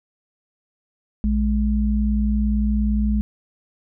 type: tone pair together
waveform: sine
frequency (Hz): 58.75 / 210.2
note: A#1 / G#3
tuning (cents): +14 / +21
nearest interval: octave + minor seventh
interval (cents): 2207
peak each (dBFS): -19 / -20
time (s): 1.24-3.21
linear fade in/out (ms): 0
effects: none